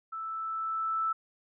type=tone with level ramp; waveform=sine; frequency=1318.5 Hz; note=E6; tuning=in tune; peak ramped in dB=-35 to -26 dBFS; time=0.12-1.13 s; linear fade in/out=10 ms; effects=none